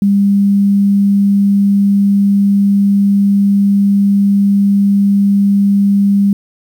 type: tone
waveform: sine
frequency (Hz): 200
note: G3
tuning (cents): +35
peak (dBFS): -7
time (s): 0.02-6.33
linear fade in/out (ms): 2
effects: 7-bit